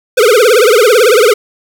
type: tone with vibrato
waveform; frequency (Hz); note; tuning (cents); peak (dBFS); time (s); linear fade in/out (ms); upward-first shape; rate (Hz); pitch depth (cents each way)
square; 458.1; A#4; -30; -5; 0.17-1.34; 10; triangle; 18; 250
effects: 7-bit